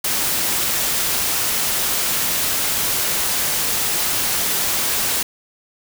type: noise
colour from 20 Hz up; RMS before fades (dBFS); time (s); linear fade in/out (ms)
white; -20; 0.04-5.23; 5
effects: none